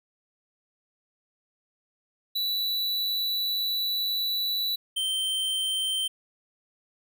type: tone pair in turn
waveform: square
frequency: 3951 / 3119 Hz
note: B7 / G7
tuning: 0 / -9 cents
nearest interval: major third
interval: 409 cents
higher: first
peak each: -26 dBFS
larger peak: neither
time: 2.35-4.76 / 4.96-6.08 s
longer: first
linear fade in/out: 10 ms
effects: none